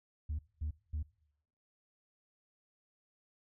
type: tone bursts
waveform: sine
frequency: 76 Hz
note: D#2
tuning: 40 cents flat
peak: -32 dBFS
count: 3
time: 0.29-1.03 s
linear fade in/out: 10 ms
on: 100 ms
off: 220 ms
effects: noise-tail reverb RT60 0.8 s tail -24 dB re dry + tanh soft clip ceiling -32 dBFS